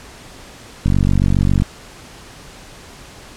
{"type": "click train", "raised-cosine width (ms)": 5, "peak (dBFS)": -3, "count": 37, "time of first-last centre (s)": [0.86, 1.621], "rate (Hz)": 47.3, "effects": ["pink hiss -39 dBFS RMS until 3.36 s", "low-pass 9000 Hz 12 dB/octave"]}